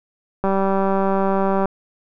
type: click train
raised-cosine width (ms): 1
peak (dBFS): -7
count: 237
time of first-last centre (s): 0.44-1.656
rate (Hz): 194
effects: none